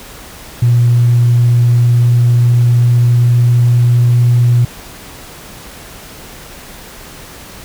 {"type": "tone with pitch glide", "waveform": "sine", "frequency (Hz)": [120, 120.83], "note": ["B2", "B2"], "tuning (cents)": [-49, -37], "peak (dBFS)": -5, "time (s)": [0.62, 4.65], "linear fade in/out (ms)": 5, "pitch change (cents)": 12, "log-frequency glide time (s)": [1.28, 4], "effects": ["tanh soft clip ceiling -2 dBFS", "pink hiss -33 dBFS RMS until 7.64 s"]}